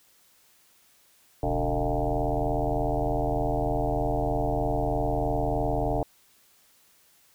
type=tone with frequency modulation; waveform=sine; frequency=370.7 Hz; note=F#4; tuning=3 cents sharp; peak=-23 dBFS; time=1.43-6.03 s; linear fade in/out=2 ms; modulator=79.8 Hz; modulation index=5.1; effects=white hiss -61 dBFS RMS until 7.34 s